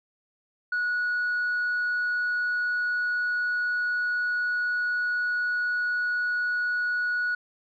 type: tone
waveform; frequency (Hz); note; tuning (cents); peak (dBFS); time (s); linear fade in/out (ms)
sine; 1462; F#6; -21; -22; 0.72-7.35; 5
effects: tanh soft clip ceiling -22 dBFS